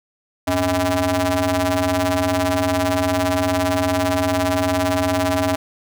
sawtooth ring-modulated tone, 179.3 Hz, F3, 46 cents sharp, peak -10 dBFS, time 0.47-5.56 s, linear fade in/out 10 ms, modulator 457 Hz, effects none

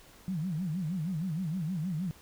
sine tone with vibrato, 170.3 Hz, F3, 43 cents flat, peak -30 dBFS, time 0.28-2.11 s, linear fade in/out 0 ms, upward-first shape sine, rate 6.4 Hz, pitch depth 220 cents each way, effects pink hiss -56 dBFS RMS until 2.21 s

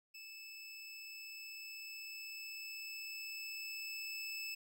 25% pulse tone with level ramp, 2622 Hz, E7, 10 cents flat, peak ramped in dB -46 to -37 dBFS, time 0.14-4.55 s, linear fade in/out 10 ms, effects none

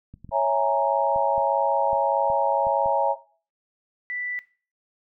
clicks, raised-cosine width 5 ms, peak -29 dBFS, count 9, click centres 0.14 / 0.246 / 0.292 / 1.161 / 1.38 / 1.931 / 2.301 / 2.669 / 2.86 s
sine chord, A# half-diminished seventh, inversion first, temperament equal, 554.4 / 659.3 / 830.6 / 932.3 Hz, C#5 / E5 / G#5 / A#5, 0 / 0 / 0 / 0 cents, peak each -24 dBFS, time 0.31-3.16 s, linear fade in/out 50 ms
sine tone, 1975.5 Hz, B6, in tune, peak -28 dBFS, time 4.1-4.39 s, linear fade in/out 0 ms
effects noise-tail reverb RT60 0.4 s tail -17 dB re dry

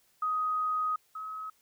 sine tone pair in turn, 1253 / 1277.9 Hz, D#6 / D#6, +12 / +46 cents, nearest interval unison, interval 34 cents, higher second, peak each -27 / -36 dBFS, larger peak first, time 0.22-0.96 / 1.15-1.5 s, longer first, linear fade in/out 5 ms, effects white hiss -68 dBFS RMS until 1.61 s

